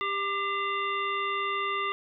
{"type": "harmonic tone with a mistuned harmonic", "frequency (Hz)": 396.2, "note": "G4", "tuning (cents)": 18, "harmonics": [1, 3, 5, 7, 9], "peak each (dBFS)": [-36, -29, -34, -38, -40], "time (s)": [0.01, 1.92], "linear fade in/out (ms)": 0, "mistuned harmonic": 5, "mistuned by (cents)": 48, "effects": []}